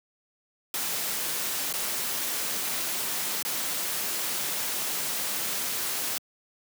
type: noise with dropouts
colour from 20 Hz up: white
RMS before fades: -30 dBFS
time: 0.74-6.18 s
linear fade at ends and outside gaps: 1 ms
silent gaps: 1.727-1.738 / 3.426-3.45 s
effects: high-pass 150 Hz 12 dB/octave